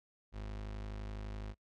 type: tone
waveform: 35% pulse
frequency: 51.91 Hz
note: G#1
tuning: in tune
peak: -39 dBFS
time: 0.32-1.55 s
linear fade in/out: 50 ms
effects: noise-tail reverb RT60 0.1 s tail -25 dB re dry + low-pass 5000 Hz 12 dB/octave